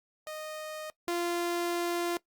sawtooth tone pair in turn, 619 / 346.1 Hz, D#5 / F4, -9 / -16 cents, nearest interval minor seventh, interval 1007 cents, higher first, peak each -34 / -25 dBFS, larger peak second, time 0.27-0.9 / 1.08-2.17 s, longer second, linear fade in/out 0 ms, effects noise-tail reverb RT60 0.1 s tail -20 dB re dry + Opus 48 kbps

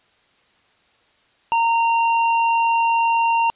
sine tone with hard clipping, 922 Hz, A#5, 19 cents flat, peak -17 dBFS, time 1.52-3.5 s, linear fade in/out 0 ms, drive 16 dB, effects white hiss -59 dBFS RMS until 3.55 s + resampled to 8000 Hz

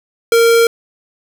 square tone, 462.5 Hz, A#4, 14 cents flat, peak -8 dBFS, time 0.32-0.67 s, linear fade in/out 2 ms, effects none

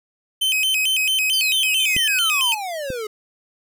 45% pulse tone with vibrato, 2794 Hz, F7, in tune, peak -17 dBFS, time 0.41-2.55 s, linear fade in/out 10 ms, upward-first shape square, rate 4.5 Hz, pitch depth 170 cents each way
square exponential sweep, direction down, 4978 to 415.3 Hz, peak -26 dBFS, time 1.33-3.07 s, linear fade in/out 5 ms
sine tone with exponential decay, 3520 Hz, A7, in tune, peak -25 dBFS, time 1.8-2.04 s, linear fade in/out 1 ms, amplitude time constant 52 ms
clicks, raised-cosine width 3 ms, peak -16 dBFS, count 2, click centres 1.965 / 2.903 s
effects none

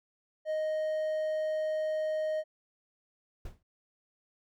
triangle tone, 622.3 Hz, D#5, in tune, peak -27 dBFS, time 0.45-2.44 s, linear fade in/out 50 ms
brown noise with exponential decay, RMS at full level -37 dBFS, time 3.45-3.63 s, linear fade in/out 5 ms, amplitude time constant 38 ms
effects none

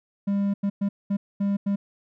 triangle tone bursts at uneven times, 200 Hz, G3, 35 cents sharp, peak -19 dBFS, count 6, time 0.27-0.54 / 0.63-0.7 / 0.81-0.89 / 1.1-1.17 / 1.4-1.57 / 1.66-1.76 s, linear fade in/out 10 ms, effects none

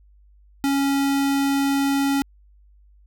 square tone, 277.2 Hz, C#4, in tune, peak -19 dBFS, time 0.64-2.22 s, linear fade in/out 0 ms, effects added 50 Hz sine -50 dBFS peak until 3.06 s

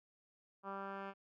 10% pulse tone with low-pass filter sweep, 196.1 Hz, G3, 1 cent sharp, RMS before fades -45 dBFS, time 0.63-1.14 s, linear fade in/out 50 ms, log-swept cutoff 1200 to 2000 Hz, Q 2.9, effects none

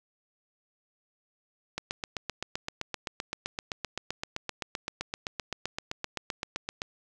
click train, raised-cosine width 0.2 ms, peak -15 dBFS, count 40, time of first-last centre 1.78-6.819 s, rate 7.74 Hz, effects none

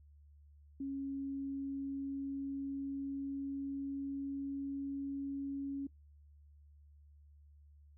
sine tone with pitch glide, 274.3 to 277.3 Hz, C#4 to C#4, -18 to +1 cents, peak -37 dBFS, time 0.8-5.87 s, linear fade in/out 5 ms, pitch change +19 cents, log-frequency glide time 0.96-4.97 s, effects noise-tail reverb RT60 0.2 s tail -26 dB re dry + added 73 Hz sine -58 dBFS peak until 7.97 s

